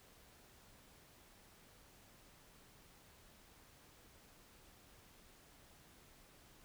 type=silence; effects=pink hiss -64 dBFS RMS until 6.64 s